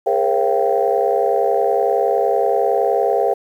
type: tone cluster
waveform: sine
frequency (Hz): 409.4 / 469.3 / 540 / 682 / 781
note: G#4 / A#4 / C#5 / F5 / G5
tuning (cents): -25 / +12 / -45 / -41 / -7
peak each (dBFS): -20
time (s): 0.06-3.34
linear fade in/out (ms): 10
effects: tanh soft clip ceiling -4 dBFS + 8-bit